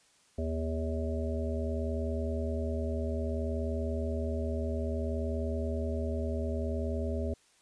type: harmonic tone with a mistuned harmonic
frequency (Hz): 80.6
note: E2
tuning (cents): -38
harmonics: 1 / 3 / 5 / 7 / 8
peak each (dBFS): -32 / -37 / -39 / -40 / -41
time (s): 0.38-7.34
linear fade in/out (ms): 5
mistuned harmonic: 1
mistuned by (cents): -74
effects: white hiss -65 dBFS RMS until 7.61 s + resampled to 22050 Hz